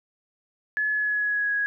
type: tone with pitch glide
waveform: sine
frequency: 1708 to 1661.3 Hz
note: G#6 to G#6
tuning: +48 to 0 cents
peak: -22 dBFS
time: 0.77-1.66 s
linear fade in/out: 0 ms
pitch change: -48 cents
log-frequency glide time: 0.9-1.53 s
effects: none